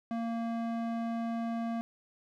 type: tone with band-pass filter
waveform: square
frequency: 230.4 Hz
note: A#3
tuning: 20 cents flat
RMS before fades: -34 dBFS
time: 0.11-1.81 s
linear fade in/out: 0 ms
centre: 480 Hz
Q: 0.88
effects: none